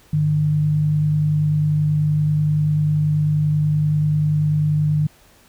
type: tone pair together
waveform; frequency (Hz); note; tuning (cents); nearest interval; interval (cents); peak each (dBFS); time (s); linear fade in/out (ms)
sine; 101 / 151.33; G#2 / D#3; -48 / -48; perfect fifth; 700; -27 / -15; 0.13-5.07; 5
effects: pink hiss -52 dBFS RMS until 5.48 s